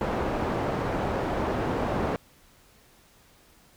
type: low-pass noise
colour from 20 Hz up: white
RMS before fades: -28 dBFS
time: 0.01-2.16 s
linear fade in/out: 0 ms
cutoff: 720 Hz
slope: 12 dB/octave
effects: pink hiss -58 dBFS RMS until 3.76 s